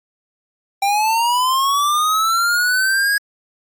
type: linear sweep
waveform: square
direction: up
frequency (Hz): 784 to 1661.2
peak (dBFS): -15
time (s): 0.82-3.18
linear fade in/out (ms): 5
effects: AAC 64 kbps